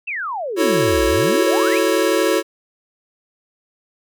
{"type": "exponential two-way sweep", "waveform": "sine", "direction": "down then up", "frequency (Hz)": [2757, 52.7, 2757], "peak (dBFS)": -22, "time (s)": [0.07, 1.79], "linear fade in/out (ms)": 10, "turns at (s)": 1.05}
{"type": "chord", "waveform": "square", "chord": "F# minor seventh", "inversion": "third", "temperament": "equal with one note detuned", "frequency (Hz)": [329.6, 370, 441.8, 554.4], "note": ["E4", "F#4", "A4", "C#5"], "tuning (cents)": [0, 0, 7, 0], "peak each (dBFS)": -21, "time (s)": [0.56, 2.43], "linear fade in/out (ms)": 50}
{"effects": []}